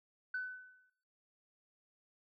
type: tone with exponential decay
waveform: sine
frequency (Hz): 1505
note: F#6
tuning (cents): +29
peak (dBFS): -33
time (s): 0.34-0.9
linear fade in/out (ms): 5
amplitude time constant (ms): 120
effects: noise-tail reverb RT60 0.8 s tail -19 dB re dry + tanh soft clip ceiling -31 dBFS